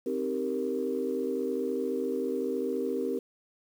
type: chord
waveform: sine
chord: C minor seventh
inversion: none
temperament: equal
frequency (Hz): 261.6 / 311.1 / 392 / 466.2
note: C4 / Eb4 / G4 / Bb4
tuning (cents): 0 / 0 / 0 / 0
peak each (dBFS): -33 / -37 / -32 / -32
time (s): 0.06-3.19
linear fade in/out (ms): 5
effects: tanh soft clip ceiling -18 dBFS + 9-bit